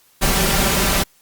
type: noise with comb filter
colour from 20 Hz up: pink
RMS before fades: -17 dBFS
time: 0.21-1.04 s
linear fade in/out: 20 ms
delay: 5.1 ms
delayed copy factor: +0.65
effects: white hiss -55 dBFS RMS until 1.21 s + Opus 48 kbps